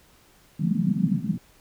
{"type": "band-pass noise", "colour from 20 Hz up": "pink", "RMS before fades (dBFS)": -24, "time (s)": [0.59, 1.38], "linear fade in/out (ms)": 5, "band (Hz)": [160, 220], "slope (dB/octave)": 48, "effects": ["pink hiss -57 dBFS RMS until 1.6 s"]}